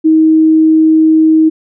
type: tone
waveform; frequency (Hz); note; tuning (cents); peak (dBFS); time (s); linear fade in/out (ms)
sine; 316.6; D#4; +30; -4; 0.04-1.5; 20
effects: none